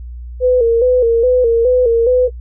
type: tone with vibrato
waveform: sine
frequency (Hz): 481.7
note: B4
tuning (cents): -43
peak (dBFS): -8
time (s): 0.4-2.3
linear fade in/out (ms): 50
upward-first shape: square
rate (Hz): 2.4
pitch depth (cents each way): 73
effects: noise-tail reverb RT60 0.1 s tail -20 dB re dry + added 60 Hz sine -26 dBFS peak until 2.4 s